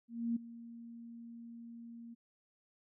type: tone with ADSR envelope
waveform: sine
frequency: 233.1 Hz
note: A#3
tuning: in tune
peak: -30 dBFS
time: 0.08-2.15 s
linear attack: 280 ms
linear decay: 9 ms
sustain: -17 dB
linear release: 20 ms
effects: none